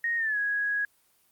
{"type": "tone with pitch glide", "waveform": "sine", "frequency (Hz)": [1864.7, 1661.3], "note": ["A#6", "G#6"], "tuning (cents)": [0, 0], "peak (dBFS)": -25, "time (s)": [0.04, 0.85], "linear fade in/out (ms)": 2, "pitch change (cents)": -200, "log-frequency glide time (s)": [0.17, 0.38], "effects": ["white hiss -66 dBFS RMS until 1.31 s", "Opus 24 kbps"]}